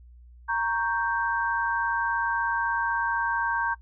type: chord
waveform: sine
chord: G diminished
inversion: first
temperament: equal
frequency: 932.3 / 1108.7 / 1568 Hz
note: Bb5 / Db6 / G6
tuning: 0 / 0 / 0 cents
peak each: -27 / -32 / -27 dBFS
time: 0.48-3.75 s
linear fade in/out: 20 ms
effects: noise-tail reverb RT60 0.1 s tail -22 dB re dry + added 60 Hz sine -47 dBFS peak until 3.81 s